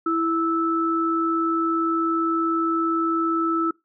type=tone pair together; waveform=sine; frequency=329.6 / 1312.3 Hz; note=E4 / E6; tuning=0 / -8 cents; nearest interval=2 octaves; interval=2392 cents; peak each=-22 / -22 dBFS; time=0.06-3.71 s; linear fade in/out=5 ms; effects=noise-tail reverb RT60 0.2 s tail -23 dB re dry